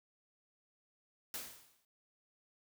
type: noise with exponential decay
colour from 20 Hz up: white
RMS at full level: -40 dBFS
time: 1.34-1.85 s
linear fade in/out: 1 ms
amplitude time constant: 110 ms
effects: none